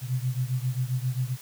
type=beating tone pair; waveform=sine; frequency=124.5 / 132 Hz; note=B2 / C3; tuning=+14 / +16 cents; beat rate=7.5 Hz; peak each=-27 / -29 dBFS; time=0.01-1.37 s; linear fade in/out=50 ms; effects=white hiss -47 dBFS RMS until 1.41 s + high-pass 60 Hz 12 dB/octave